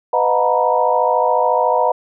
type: tone cluster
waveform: sine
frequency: 500 / 620 / 718 / 916 / 970 Hz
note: B4 / D#5 / F5 / A#5 / B5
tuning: +21 / -6 / +48 / -31 / -31 cents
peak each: -19 dBFS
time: 0.13-1.92 s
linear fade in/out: 5 ms
effects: none